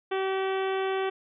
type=harmonic tone; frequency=383.3 Hz; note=G4; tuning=39 cents flat; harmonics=1 / 2 / 3 / 4 / 5 / 6 / 7 / 8 / 9; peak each=-27 / -33 / -37 / -39 / -41 / -43 / -44 / -45 / -46 dBFS; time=0.11-1.1 s; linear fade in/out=10 ms; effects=none